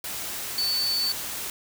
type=tone in noise; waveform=sine; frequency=4496 Hz; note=C#8; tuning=24 cents sharp; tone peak=-23 dBFS; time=0.58-1.12 s; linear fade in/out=2 ms; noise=white; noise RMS=-33 dBFS; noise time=0.04-1.5 s; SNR=+7 dB; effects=none